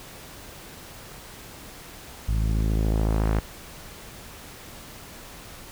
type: tone with low-pass filter sweep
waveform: sawtooth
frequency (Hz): 53.8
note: A1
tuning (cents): -38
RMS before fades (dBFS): -23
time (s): 2.28-3.4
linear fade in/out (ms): 5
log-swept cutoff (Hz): 120 to 2000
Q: 0.84
effects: pink hiss -43 dBFS RMS until 5.71 s